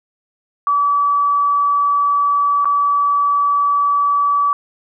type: tone with dropouts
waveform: sine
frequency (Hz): 1148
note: D6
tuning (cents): -40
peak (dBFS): -12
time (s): 0.67-4.53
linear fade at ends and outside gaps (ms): 1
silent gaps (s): 2.646-2.655
effects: none